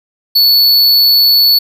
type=tone; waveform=square; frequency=4435 Hz; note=C#8; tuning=in tune; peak=-6 dBFS; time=0.35-1.59 s; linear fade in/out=10 ms; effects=none